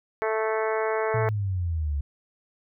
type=harmonic tone; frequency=219.5 Hz; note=A3; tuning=4 cents flat; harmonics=2 / 3 / 4 / 5 / 6 / 7 / 8 / 9 / 10; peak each=-26 / -30 / -32 / -34 / -36 / -37 / -38 / -39 / -40 dBFS; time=0.22-1.29 s; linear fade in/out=0 ms
type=exponential sweep; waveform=sine; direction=down; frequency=119.7 to 69.3 Hz; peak=-24 dBFS; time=1.14-2.01 s; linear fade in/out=5 ms
effects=none